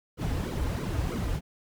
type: noise with flanger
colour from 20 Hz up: brown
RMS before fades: -30 dBFS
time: 0.17-1.41 s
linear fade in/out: 50 ms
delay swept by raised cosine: 1.1 to 5.4 ms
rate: 3.1 Hz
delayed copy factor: -1
effects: none